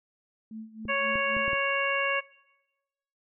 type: tone with tremolo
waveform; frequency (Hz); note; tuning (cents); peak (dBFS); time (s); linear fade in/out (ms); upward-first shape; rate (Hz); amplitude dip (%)
sine; 220; A3; 0; -36; 0.51-1.54; 2; sine; 3.8; 95
type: clicks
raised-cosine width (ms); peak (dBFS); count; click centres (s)
3; -26; 5; 0.854 / 1.156 / 1.367 / 1.48 / 1.532
type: harmonic tone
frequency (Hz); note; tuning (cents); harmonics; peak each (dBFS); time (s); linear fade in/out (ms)
554.4; C#5; 0; 1 / 2 / 3 / 4 / 5; -31 / -31 / -31 / -31 / -31; 0.88-2.21; 20
effects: noise-tail reverb RT60 1.0 s tail -21 dB re dry